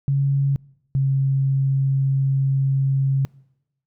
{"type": "tone pair in turn", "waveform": "sine", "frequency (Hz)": [138.59, 135.74], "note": ["C#3", "C#3"], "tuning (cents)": [0, -36], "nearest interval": "unison", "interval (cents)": 36, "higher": "first", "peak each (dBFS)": -16, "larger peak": "neither", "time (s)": [[0.08, 0.56], [0.95, 3.25]], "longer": "second", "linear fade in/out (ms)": 0, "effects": ["noise-tail reverb RT60 0.9 s tail -25 dB re dry"]}